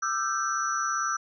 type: tone cluster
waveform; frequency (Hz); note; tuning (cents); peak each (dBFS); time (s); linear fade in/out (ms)
sine; 1197 / 1335 / 1559 / 5900; D6 / E6 / G6 / F#8; +33 / +22 / -10 / -6; -33 / -28 / -33 / -33; 0.02-1.17; 10
effects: none